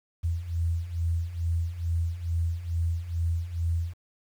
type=beating tone pair; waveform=sine; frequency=82.41 / 84.71 Hz; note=E2 / E2; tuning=0 / +48 cents; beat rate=2.3 Hz; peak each=-31 / -27 dBFS; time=0.23-3.94 s; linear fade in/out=20 ms; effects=9-bit